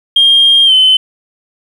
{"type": "tone with pitch glide", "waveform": "sine", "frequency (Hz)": [3217, 3051], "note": ["G7", "G7"], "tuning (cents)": [44, -48], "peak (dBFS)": -3, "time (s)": [0.16, 0.97], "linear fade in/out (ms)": 5, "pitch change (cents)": -92, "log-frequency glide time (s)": [0.65, 0.73], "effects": ["tanh soft clip ceiling 0 dBFS", "7-bit"]}